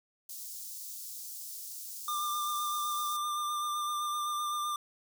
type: high-pass noise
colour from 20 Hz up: white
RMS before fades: -43 dBFS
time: 0.29-3.17 s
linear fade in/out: 5 ms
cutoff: 4900 Hz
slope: 24 dB/octave
type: tone with vibrato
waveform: square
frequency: 1195 Hz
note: D6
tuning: 30 cents sharp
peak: -32 dBFS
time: 2.08-4.76 s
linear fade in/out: 2 ms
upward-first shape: sine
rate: 7.8 Hz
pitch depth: 18 cents each way
effects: none

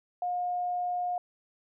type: tone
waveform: sine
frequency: 715 Hz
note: F5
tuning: 41 cents sharp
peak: -28 dBFS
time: 0.22-1.18 s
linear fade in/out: 2 ms
effects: none

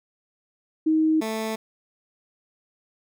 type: tone pair in turn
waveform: sine / 15% pulse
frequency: 315 / 220.4 Hz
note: D#4 / A3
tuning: +21 / +3 cents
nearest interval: tritone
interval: 618 cents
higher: first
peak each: -17 / -20 dBFS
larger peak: first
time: 0.86-1.21 / 1.21-1.56 s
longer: neither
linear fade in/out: 10 ms
effects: none

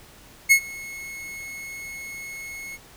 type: tone with ADSR envelope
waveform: 45% pulse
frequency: 2178 Hz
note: C#7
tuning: 31 cents flat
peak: -10 dBFS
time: 0.49-2.78 s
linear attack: 25 ms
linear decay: 81 ms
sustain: -24 dB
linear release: 37 ms
effects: pink hiss -49 dBFS RMS until 2.96 s

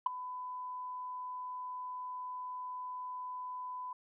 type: tone with ADSR envelope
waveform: sine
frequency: 1002 Hz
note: B5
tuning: 25 cents sharp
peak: -22 dBFS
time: 0.06-3.93 s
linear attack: 5 ms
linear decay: 10 ms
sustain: -17 dB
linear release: 4 ms
effects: tanh soft clip ceiling -19 dBFS

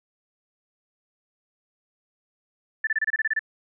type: tone bursts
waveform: sine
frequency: 1760 Hz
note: A6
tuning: in tune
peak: -20 dBFS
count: 10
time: 2.84-3.393 s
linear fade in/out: 5 ms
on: 31 ms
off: 27 ms
effects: none

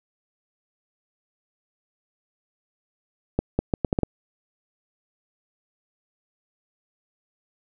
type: accelerating click train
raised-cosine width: 2 ms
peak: -7 dBFS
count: 7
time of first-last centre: 3.39-4.033 s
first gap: 200 ms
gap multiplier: 0.74
effects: none

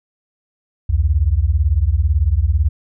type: beating tone pair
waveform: sine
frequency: 65.9 / 83.9 Hz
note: C2 / E2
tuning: +13 / +31 cents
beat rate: 18 Hz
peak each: -15 dBFS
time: 0.89-2.69 s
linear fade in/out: 10 ms
effects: none

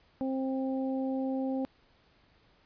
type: harmonic tone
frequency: 264.5 Hz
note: C4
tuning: 19 cents sharp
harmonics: 1 / 2 / 3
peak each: -30 / -36 / -42 dBFS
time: 0.21-1.65 s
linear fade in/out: 0 ms
effects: pink hiss -65 dBFS RMS until 2.65 s + resampled to 11025 Hz

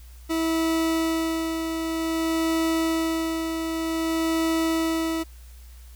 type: tone with tremolo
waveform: 40% pulse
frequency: 325.4 Hz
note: E4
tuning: 22 cents flat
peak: -20 dBFS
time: 0.29-5.24 s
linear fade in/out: 20 ms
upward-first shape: sine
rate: 0.53 Hz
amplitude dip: 45%
effects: added 60 Hz sine -42 dBFS peak until 5.95 s + white hiss -55 dBFS RMS until 5.95 s

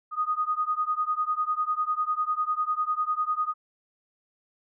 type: beating tone pair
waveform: sine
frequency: 1237 / 1247 Hz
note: D#6 / D#6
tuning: -10 / +3 cents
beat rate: 10 Hz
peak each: -27 / -28 dBFS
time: 0.11-3.54 s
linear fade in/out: 50 ms
effects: none

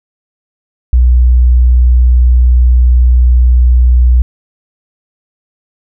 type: tone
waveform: sine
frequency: 61.4 Hz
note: B1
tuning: 9 cents flat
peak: -3 dBFS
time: 0.93-4.22 s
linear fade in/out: 0 ms
effects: none

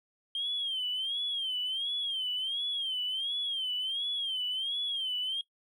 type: tone with vibrato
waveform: triangle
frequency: 3178 Hz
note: G7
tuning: 23 cents sharp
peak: -27 dBFS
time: 0.35-5.41 s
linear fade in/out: 2 ms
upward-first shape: sine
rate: 1.4 Hz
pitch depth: 120 cents each way
effects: noise-tail reverb RT60 0.1 s tail -22 dB re dry + tanh soft clip ceiling -28 dBFS

